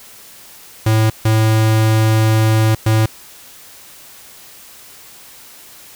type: tone bursts at uneven times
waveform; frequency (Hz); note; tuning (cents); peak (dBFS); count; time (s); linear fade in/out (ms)
square; 110; A2; 0; -11; 3; 0.86-1.1 / 1.25-2.75 / 2.86-3.06; 5
effects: white hiss -40 dBFS RMS until 5.95 s